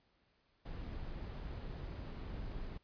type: noise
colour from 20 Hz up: brown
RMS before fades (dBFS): -44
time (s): 0.65-2.78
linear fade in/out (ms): 10
effects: pink hiss -75 dBFS RMS until 2.83 s + resampled to 11025 Hz